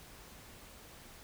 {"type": "silence", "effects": ["pink hiss -54 dBFS RMS until 1.23 s"]}